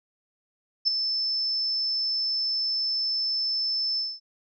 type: tone with ADSR envelope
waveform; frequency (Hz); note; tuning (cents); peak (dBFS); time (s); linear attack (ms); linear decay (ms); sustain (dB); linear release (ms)
sine; 5274; E8; 0; -16; 0.85-4.2; 28; 7; -8; 220
effects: none